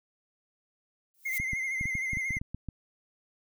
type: noise with exponential growth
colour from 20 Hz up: violet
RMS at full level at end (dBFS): -33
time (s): 1.14-1.38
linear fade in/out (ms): 0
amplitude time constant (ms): 52
type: tone with vibrato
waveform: triangle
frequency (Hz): 2100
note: C7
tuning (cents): +6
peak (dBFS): -28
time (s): 1.25-2.39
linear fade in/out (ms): 10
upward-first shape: sine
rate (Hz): 13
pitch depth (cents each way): 51
type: clicks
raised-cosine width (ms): 5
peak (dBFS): -24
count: 12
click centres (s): 1.4 / 1.533 / 1.811 / 1.856 / 1.953 / 2.133 / 2.171 / 2.307 / 2.369 / 2.415 / 2.546 / 2.687
effects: none